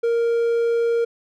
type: tone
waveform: triangle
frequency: 466.2 Hz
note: A#4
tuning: in tune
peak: -15 dBFS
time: 0.03-1.05 s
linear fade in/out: 10 ms
effects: none